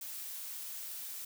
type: noise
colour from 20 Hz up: blue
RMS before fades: -43 dBFS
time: 0.01-1.25 s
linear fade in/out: 5 ms
effects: none